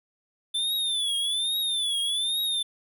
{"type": "tone with vibrato", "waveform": "square", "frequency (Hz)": 3520, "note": "A7", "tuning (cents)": 0, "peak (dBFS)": -25, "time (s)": [0.54, 2.63], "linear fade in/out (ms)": 10, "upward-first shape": "triangle", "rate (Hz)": 1.2, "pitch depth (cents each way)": 140, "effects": []}